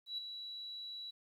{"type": "tone with ADSR envelope", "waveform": "sine", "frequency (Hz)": 3922, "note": "B7", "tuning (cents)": -13, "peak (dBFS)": -35, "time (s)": [0.06, 1.11], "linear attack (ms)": 120, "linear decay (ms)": 7, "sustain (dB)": -8, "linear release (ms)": 12, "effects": ["tanh soft clip ceiling -31 dBFS", "12-bit"]}